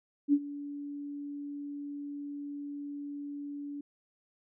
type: tone with ADSR envelope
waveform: sine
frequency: 287.2 Hz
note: D4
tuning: 39 cents flat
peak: -19 dBFS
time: 0.28-3.81 s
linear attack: 51 ms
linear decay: 55 ms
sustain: -18 dB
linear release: 5 ms
effects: none